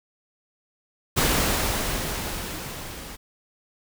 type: noise with level ramp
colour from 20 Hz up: pink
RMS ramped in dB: -20 to -39 dBFS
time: 1.16-3.17 s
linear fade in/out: 20 ms
effects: none